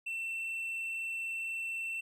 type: tone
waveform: triangle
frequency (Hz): 2689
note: E7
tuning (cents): +34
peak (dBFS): -33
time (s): 0.06-2.01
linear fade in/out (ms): 10
effects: none

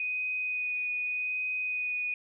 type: tone with vibrato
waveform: sine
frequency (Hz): 2489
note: D#7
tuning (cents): 0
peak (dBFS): -29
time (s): 0-2.14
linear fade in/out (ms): 2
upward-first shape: sine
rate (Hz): 0.84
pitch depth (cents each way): 11
effects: none

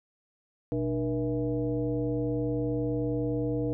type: tone with frequency modulation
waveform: sine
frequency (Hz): 300.3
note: D4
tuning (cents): +39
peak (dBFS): -26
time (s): 0.72-3.73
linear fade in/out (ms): 0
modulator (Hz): 177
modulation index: 1.3
effects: none

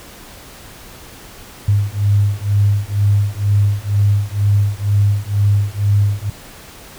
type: beating tone pair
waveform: sine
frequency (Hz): 100.8 / 102.9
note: G2 / G#2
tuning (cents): +49 / -16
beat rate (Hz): 2.1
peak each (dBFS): -15 / -15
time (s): 1.68-6.3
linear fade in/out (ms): 5
effects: pink hiss -38 dBFS RMS until 6.98 s

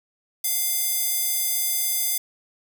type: tone with high-pass filter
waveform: square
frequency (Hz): 699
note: F5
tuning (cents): +1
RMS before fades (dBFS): -24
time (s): 0.44-2.18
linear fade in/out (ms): 5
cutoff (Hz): 9100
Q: 0.53
effects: none

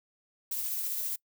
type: noise with tremolo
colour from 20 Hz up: violet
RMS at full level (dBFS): -32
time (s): 0.51-1.16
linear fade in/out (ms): 5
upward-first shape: triangle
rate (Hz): 15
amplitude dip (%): 30
effects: noise-tail reverb RT60 0.1 s tail -24 dB re dry

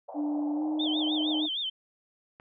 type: band-pass noise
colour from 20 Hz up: white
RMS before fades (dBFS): -42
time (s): 0.08-1.46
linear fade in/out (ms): 5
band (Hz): 570 to 820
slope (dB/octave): 48
type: tone with pitch glide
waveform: sine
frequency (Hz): 295.4 to 306.9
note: D4 to D#4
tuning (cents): +10 to -24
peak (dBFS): -27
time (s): 0.14-1.49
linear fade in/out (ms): 50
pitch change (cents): +66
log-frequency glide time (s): 0.55-0.63
type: tone with vibrato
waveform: sine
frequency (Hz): 3343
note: G#7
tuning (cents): +11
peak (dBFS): -29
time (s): 0.79-1.7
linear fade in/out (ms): 10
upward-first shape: sine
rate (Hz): 6.5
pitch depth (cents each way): 160
type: click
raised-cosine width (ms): 0.5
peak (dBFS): -34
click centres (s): 2.399
effects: none

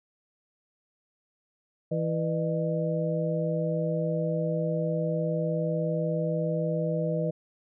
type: harmonic tone with a mistuned harmonic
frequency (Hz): 163.5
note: E3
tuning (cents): -14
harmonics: 1 / 2 / 3 / 4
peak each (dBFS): -28 / -37 / -31 / -31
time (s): 1.91-7.31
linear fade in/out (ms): 10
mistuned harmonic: 4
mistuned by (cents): -120
effects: none

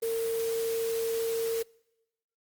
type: tone in noise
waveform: sine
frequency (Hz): 455.9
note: A#4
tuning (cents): -39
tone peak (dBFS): -27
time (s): 0.02-1.63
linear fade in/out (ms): 10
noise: white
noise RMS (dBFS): -40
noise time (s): 0.02-1.63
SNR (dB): +10
effects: noise-tail reverb RT60 1.0 s tail -26 dB re dry + Opus 32 kbps

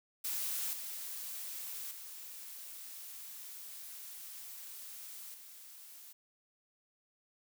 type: noise with level steps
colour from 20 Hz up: blue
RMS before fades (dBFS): -37 / -43 / -48 / -53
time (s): 0.24-6.13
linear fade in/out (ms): 10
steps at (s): 0.73 / 1.91 / 5.34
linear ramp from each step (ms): 2
effects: none

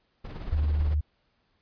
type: noise with tremolo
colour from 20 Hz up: brown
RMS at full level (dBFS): -33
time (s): 0.24-0.95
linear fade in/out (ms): 10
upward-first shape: triangle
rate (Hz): 18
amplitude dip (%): 60
type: tone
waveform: sine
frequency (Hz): 75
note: D2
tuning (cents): +37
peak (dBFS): -22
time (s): 0.52-1.01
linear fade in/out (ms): 10
effects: pink hiss -71 dBFS RMS until 1.61 s + resampled to 11025 Hz

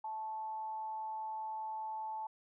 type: tone with frequency modulation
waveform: sine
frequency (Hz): 875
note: A5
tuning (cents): -10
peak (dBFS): -38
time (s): 0.04-2.27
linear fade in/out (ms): 5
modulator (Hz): 217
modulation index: 0.21
effects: none

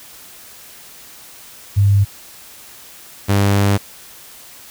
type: tone pair in turn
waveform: sine / sawtooth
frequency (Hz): 100.1 / 100.1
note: G2 / G2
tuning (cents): +37 / +37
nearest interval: unison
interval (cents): 0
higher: neither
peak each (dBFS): -9 / -8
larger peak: second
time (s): 1.76-2.05 / 3.28-3.78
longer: second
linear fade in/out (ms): 20
effects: white hiss -40 dBFS RMS until 4.7 s

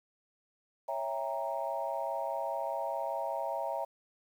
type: chord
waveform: sine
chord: C# diminished seventh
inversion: none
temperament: equal with one note detuned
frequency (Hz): 554.4 / 659.3 / 797.2 / 932.3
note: C#5 / E5 / G5 / Bb5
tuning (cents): 0 / 0 / +29 / 0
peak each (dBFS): -38 / -36 / -39 / -37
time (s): 0.88-3.85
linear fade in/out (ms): 10
effects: tanh soft clip ceiling -21 dBFS + 10-bit

